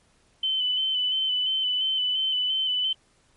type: tone with vibrato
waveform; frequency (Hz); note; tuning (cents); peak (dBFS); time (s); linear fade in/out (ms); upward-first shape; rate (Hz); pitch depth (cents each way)
sine; 3035; F#7; +43; -22; 0.43-2.93; 5; square; 2.9; 24
effects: pink hiss -63 dBFS RMS until 3.36 s + MP3 48 kbps